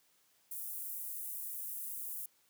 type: high-pass noise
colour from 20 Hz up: pink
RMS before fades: -42 dBFS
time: 0.51-2.26 s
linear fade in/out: 5 ms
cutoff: 11000 Hz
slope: 24 dB/octave
effects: white hiss -71 dBFS RMS until 2.49 s + high-pass 100 Hz 12 dB/octave